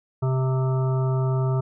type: harmonic tone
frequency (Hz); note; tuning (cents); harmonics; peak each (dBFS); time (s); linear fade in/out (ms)
130.81; C3; 0; 1 / 3 / 5 / 7 / 9 / 10; -20 / -30 / -34 / -37 / -39 / -40; 0.22-1.61; 10
effects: none